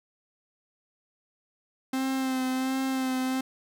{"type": "tone with vibrato", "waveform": "45% pulse", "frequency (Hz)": 261.6, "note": "C4", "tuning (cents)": 0, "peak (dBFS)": -26, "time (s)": [1.93, 3.41], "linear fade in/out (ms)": 5, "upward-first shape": "sine", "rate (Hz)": 1.4, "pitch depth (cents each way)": 25, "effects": []}